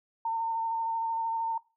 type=tone with vibrato; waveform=sine; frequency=908 Hz; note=A#5; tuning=46 cents flat; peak=-27 dBFS; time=0.25-1.58 s; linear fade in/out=5 ms; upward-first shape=square; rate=13 Hz; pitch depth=12 cents each way; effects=noise-tail reverb RT60 0.3 s tail -21 dB re dry